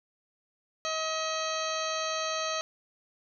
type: harmonic tone with a mistuned harmonic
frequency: 635 Hz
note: D#5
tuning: 35 cents sharp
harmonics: 1 / 2 / 3 / 4 / 5 / 6 / 7 / 9 / 10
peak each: -34 / -34 / -41 / -40 / -41 / -39 / -41 / -44 / -41 dBFS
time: 0.85-2.61 s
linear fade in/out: 0 ms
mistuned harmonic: 6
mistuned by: +65 cents
effects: none